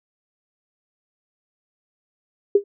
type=tone with exponential decay; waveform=sine; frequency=403.5 Hz; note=G#4; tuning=50 cents flat; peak=-7 dBFS; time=2.55-2.64 s; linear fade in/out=5 ms; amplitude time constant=19 ms; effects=none